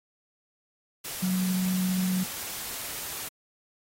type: tone in noise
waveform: sine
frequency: 185 Hz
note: F#3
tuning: in tune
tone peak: -24 dBFS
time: 1.22-2.24 s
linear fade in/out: 10 ms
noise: white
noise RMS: -36 dBFS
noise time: 1.04-3.29 s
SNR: +9 dB
effects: AAC 48 kbps